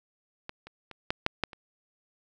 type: clicks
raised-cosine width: 0.3 ms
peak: -21 / -29 / -27 / -11 / -8 / -10 / -28 dBFS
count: 7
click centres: 0.494 / 0.67 / 0.913 / 1.105 / 1.264 / 1.437 / 1.532 s
effects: none